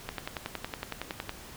click train, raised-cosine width 0.3 ms, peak -17 dBFS, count 14, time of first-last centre 0.09-1.294 s, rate 10.8 Hz, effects pink hiss -47 dBFS RMS until 1.56 s

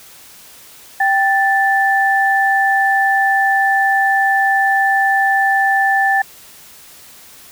sine tone pair together, 784 / 1760 Hz, G5 / A6, 0 / 0 cents, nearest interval octave + major second, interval 1400 cents, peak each -14 dBFS, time 1-6.22 s, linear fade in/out 5 ms, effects white hiss -41 dBFS RMS until 7.51 s

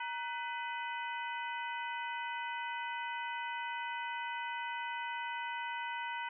harmonic tone with a mistuned harmonic, 501 Hz, B4, 25 cents sharp, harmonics 2 / 3 / 4 / 5 / 6, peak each -39 / -43 / -45 / -47 / -49 dBFS, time 0-6.29 s, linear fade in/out 5 ms, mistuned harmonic 2, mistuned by -110 cents, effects none

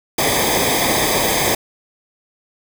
pink noise with comb filter, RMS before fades -17 dBFS, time 0.18-1.55 s, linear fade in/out 5 ms, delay 0.71 ms, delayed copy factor -0.85, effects none

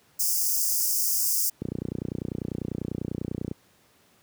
white high-pass noise, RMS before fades -25 dBFS, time 0.19-1.5 s, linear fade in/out 10 ms, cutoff 4900 Hz, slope 96 dB/octave
click train, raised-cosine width 3 ms, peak -16 dBFS, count 58, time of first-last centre 1.62-3.514 s, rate 30.1 Hz
effects pink hiss -61 dBFS RMS until 4.22 s + high-pass 100 Hz 12 dB/octave

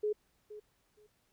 sine tone with echo, 421.8 Hz, G#4, 27 cents sharp, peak -29 dBFS, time 0.03-0.13 s, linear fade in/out 10 ms, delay 470 ms, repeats 2, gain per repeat -15 dB, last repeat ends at 1.07 s, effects pink hiss -74 dBFS RMS until 1.32 s

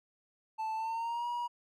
triangle tone with pitch glide, 880 to 959.6 Hz, A5 to A#5, 0 to +50 cents, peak -31 dBFS, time 0.58-1.48 s, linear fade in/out 20 ms, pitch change +150 cents, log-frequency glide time 0.75-1.27 s, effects none

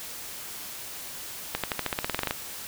accelerating click train, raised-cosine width 0.3 ms, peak -10 dBFS, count 14, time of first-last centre 1.55-2.309 s, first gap 87 ms, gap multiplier 0.93, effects white hiss -39 dBFS RMS until 2.67 s

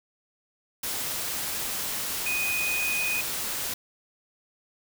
sine tone in noise, 2489 Hz, D#7, in tune, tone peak -26 dBFS, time 2.26-3.21 s, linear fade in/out 5 ms, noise white, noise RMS -31 dBFS, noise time 0.83-3.74 s, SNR +2 dB, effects none

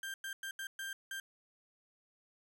35% pulse tone bursts at uneven times, 1583 Hz, G6, 17 cents sharp, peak -38 dBFS, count 6, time 0.03-0.14 / 0.24-0.33 / 0.43-0.51 / 0.59-0.67 / 0.79-0.93 / 1.11-1.2 s, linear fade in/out 2 ms, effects none

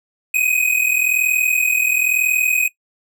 square tone pair together, 2489 / 2530 Hz, D#7 / D#7, 0 / +28 cents, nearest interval unison, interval 28 cents, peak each -18 dBFS, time 0.34-2.68 s, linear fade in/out 5 ms, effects noise-tail reverb RT60 0.1 s tail -19 dB re dry

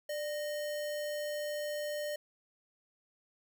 sine tone with sample-and-hold, 593 Hz, D5, 17 cents sharp, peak -34 dBFS, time 0.09-2.16 s, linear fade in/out 5 ms, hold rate 2450 Hz, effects none

